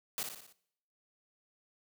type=noise with echo; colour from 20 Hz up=white; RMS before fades=-36 dBFS; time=0.18-0.23 s; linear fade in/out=0 ms; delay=59 ms; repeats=5; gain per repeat=-5 dB; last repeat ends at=0.525 s; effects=noise-tail reverb RT60 0.7 s tail -20 dB re dry + high-pass 100 Hz 12 dB/octave